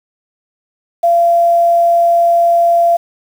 sine tone with quantisation, 684 Hz, F5, 36 cents flat, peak -7 dBFS, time 1.03-2.97 s, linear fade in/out 10 ms, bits 6, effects none

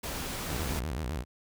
pink noise, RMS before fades -36 dBFS, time 0.03-0.8 s, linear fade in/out 10 ms
sawtooth tone with vibrato, 69.3 Hz, C#2, in tune, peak -28 dBFS, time 0.46-1.25 s, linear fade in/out 50 ms, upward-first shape square, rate 7.8 Hz, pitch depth 250 cents each way
effects none

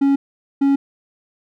triangle tone pair in turn, 277.2 / 277.2 Hz, C#4 / C#4, 0 / 0 cents, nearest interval unison, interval 0 cents, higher neither, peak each -10 / -10 dBFS, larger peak neither, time 0.01-0.16 / 0.61-0.76 s, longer neither, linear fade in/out 10 ms, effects none

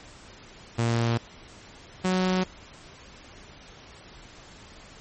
sawtooth tone pair in turn, 116.54 / 185 Hz, A#2 / F#3, 0 / 0 cents, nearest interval minor sixth, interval 800 cents, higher second, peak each -18 dBFS, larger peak neither, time 0.78-1.18 / 2.04-2.44 s, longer neither, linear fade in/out 10 ms, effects pink hiss -48 dBFS RMS until 5 s + MP3 32 kbps

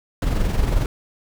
brown noise with amplitude modulation, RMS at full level -17 dBFS, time 0.22-0.86 s, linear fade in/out 2 ms, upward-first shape sine, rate 22.1 Hz, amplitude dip 50%, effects none

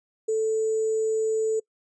sine tone with sample-and-hold, 440 Hz, A4, in tune, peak -21 dBFS, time 0.28-1.6 s, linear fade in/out 10 ms, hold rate 7350 Hz, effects noise-tail reverb RT60 0.1 s tail -25 dB re dry + resampled to 22050 Hz

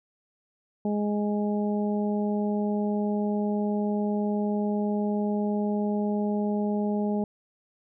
harmonic tone, 207.7 Hz, G#3, in tune, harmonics 1 / 2 / 3 / 4, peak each -25 / -31 / -35 / -37 dBFS, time 0.85-7.24 s, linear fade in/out 2 ms, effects none

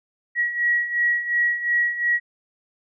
sine beating tone pair, 1912 / 1914.8 Hz, A#6 / A#6, +43 / +46 cents, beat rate 2.8 Hz, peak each -25 / -20 dBFS, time 0.35-2.2 s, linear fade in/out 50 ms, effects none

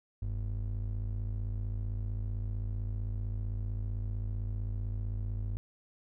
triangle ring-modulated tone, 73.42 Hz, D2, in tune, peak -27 dBFS, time 0.22-5.57 s, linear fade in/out 0 ms, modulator 27.8 Hz, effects none

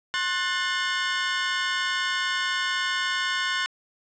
25% pulse chord, F# diminished, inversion second, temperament just, 1065.6 / 1480 / 1776 Hz, C6 / F#6 / A6, +31 / 0 / +16 cents, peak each -26 / -24 / -25 dBFS, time 0.14-3.66 s, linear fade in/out 0 ms, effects resampled to 16000 Hz + 8-bit

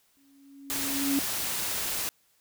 sine tone with exponential growth, 277.2 Hz, C#4, in tune, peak -22 dBFS, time 0.17-1.19 s, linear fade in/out 0 ms, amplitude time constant 220 ms
white noise, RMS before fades -31 dBFS, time 0.7-2.09 s, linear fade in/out 0 ms
effects white hiss -67 dBFS RMS until 2.4 s

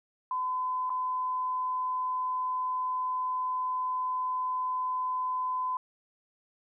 sine tone with dropouts, 1015 Hz, B5, 47 cents sharp, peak -28 dBFS, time 0.31-5.77 s, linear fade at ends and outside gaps 2 ms, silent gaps 0.896-0.902 s, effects none

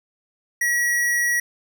square tone, 1919 Hz, A#6, 50 cents sharp, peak -19 dBFS, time 0.61-1.4 s, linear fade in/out 5 ms, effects none

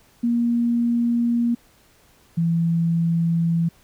sine tone pair in turn, 236.4 / 167.16 Hz, A#3 / E3, +24 / +24 cents, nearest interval tritone, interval 600 cents, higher first, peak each -17 / -17 dBFS, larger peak neither, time 0.23-1.55 / 2.37-3.69 s, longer neither, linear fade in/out 10 ms, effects pink hiss -56 dBFS RMS until 3.83 s

